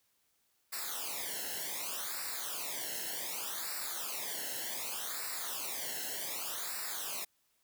white noise with flanger, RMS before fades -39 dBFS, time 0.72-7.25 s, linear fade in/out 10 ms, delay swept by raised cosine 0.31 to 0.85 ms, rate 0.66 Hz, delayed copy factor -0.95, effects white hiss -75 dBFS RMS until 7.63 s

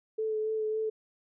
sine tone with vibrato, 435 Hz, A4, 20 cents flat, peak -28 dBFS, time 0.18-0.9 s, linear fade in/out 10 ms, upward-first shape sine, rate 3.6 Hz, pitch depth 17 cents each way, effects none

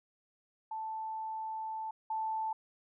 sine tone pair in turn, 880 / 880 Hz, A5 / A5, 0 / 0 cents, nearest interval unison, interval 0 cents, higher neither, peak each -36 / -32 dBFS, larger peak second, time 0.71-1.91 / 2.1-2.53 s, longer first, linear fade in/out 5 ms, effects none

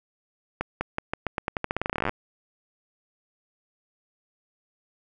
accelerating click train, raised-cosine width 0.5 ms, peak -11 dBFS, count 25, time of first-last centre 0.61-2.094 s, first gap 200 ms, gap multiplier 0.87, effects none

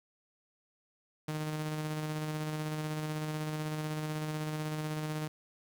sawtooth tone with tremolo, 153.9 Hz, D#3, 19 cents flat, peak -29 dBFS, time 1.28-5.28 s, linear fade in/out 5 ms, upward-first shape square, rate 16 Hz, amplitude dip 25%, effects 11-bit

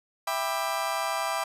35% pulse chord, E minor seventh, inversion none, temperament just, 659.3 / 791.1 / 988.9 / 1186.7 Hz, E5 / G5 / B5 / D6, 0 / +16 / +2 / +18 cents, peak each -31 dBFS, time 0.27-1.44 s, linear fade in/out 5 ms, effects resampled to 32000 Hz

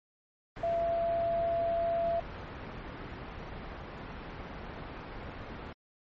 sine tone in noise, 676 Hz, E5, 43 cents sharp, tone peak -27 dBFS, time 0.63-2.2 s, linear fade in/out 5 ms, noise pink, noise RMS -41 dBFS, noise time 0.56-5.73 s, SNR +11 dB, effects low-pass 2000 Hz 12 dB/octave + MP3 32 kbps

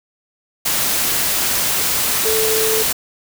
sine tone in noise, 440 Hz, A4, in tune, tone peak -18 dBFS, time 2.25-2.83 s, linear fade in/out 10 ms, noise white, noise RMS -18 dBFS, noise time 0.65-2.93 s, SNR -3 dB, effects none

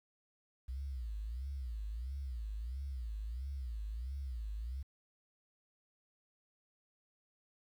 sine tone with vibrato, 60 Hz, B1, 49 cents flat, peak -38 dBFS, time 0.68-4.83 s, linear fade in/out 10 ms, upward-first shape sine, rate 1.5 Hz, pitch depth 250 cents each way, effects 11-bit

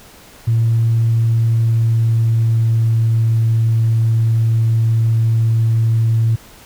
sine tone with pitch glide, 114.4 to 113.22 Hz, A#2 to A2, -32 to +50 cents, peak -10 dBFS, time 0.47-6.36 s, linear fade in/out 10 ms, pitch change -18 cents, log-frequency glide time 1.21-3.18 s, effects tanh soft clip ceiling -7 dBFS + pink hiss -42 dBFS RMS until 6.65 s

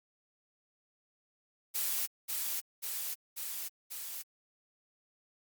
blue noise with echo, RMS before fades -33 dBFS, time 1.74-2.07 s, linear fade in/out 20 ms, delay 540 ms, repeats 4, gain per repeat -2 dB, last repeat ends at 4.23 s, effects Opus 48 kbps

